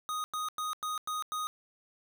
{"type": "tone bursts", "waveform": "square", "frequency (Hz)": 1244.5, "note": "D#6", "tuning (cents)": 0, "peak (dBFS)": -33, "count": 6, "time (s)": [0.09, 1.47], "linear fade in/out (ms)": 0, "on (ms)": 150, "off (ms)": 96, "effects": []}